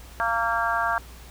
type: harmonic tone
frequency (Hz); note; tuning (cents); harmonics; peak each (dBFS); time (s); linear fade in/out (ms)
230; A#3; -23; 3 / 4 / 5 / 6 / 7; -28 / -28 / -28 / -28 / -28; 0.2-0.98; 0
effects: added 60 Hz sine -43 dBFS peak until 1.3 s + pink hiss -48 dBFS RMS until 1.3 s